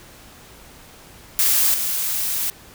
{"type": "noise with level steps", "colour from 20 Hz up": "blue", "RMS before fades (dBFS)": [-17, -23], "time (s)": [1.39, 2.5], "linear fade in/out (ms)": 0, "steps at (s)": 1.74, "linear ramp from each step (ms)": 2, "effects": ["pink hiss -45 dBFS RMS until 2.74 s"]}